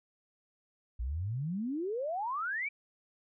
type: exponential sweep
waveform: sine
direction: up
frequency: 55 to 2374 Hz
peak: -32 dBFS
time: 0.99-2.69 s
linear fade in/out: 10 ms
effects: none